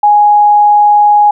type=tone; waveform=sine; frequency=830.6 Hz; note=G#5; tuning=in tune; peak=-3 dBFS; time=0.03-1.31 s; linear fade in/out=5 ms; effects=none